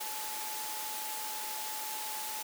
sine tone in noise, 862 Hz, A5, 36 cents flat, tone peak -42 dBFS, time 0-2.43 s, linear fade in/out 10 ms, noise white, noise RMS -39 dBFS, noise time 0-2.43 s, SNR -6 dB, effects high-pass 300 Hz 12 dB/octave

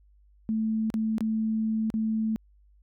sine tone with dropouts, 220 Hz, A3, in tune, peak -24 dBFS, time 0.49-2.36 s, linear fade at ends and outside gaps 0 ms, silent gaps 0.902-0.941 / 1.182-1.207 / 1.902-1.94 s, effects added 50 Hz sine -56 dBFS peak until 2.82 s

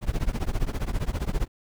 brown noise with tremolo, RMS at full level -22 dBFS, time 0.01-1.48 s, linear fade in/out 50 ms, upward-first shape triangle, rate 15 Hz, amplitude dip 100%, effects none

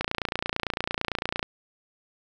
click train, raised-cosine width 0.3 ms, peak -10 dBFS, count 42, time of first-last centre 0.01-1.429 s, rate 28.9 Hz, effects none

